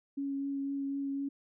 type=tone with vibrato; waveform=sine; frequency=277.2 Hz; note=C#4; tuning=in tune; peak=-32 dBFS; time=0.17-1.29 s; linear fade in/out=10 ms; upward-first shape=triangle; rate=4 Hz; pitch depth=13 cents each way; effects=none